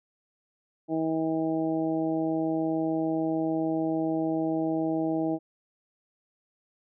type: harmonic tone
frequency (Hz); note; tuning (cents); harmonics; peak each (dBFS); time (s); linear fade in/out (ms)
160.4; E3; -47; 1 / 2 / 3 / 4 / 5; -37 / -26 / -36 / -33 / -37; 0.88-5.39; 50
effects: none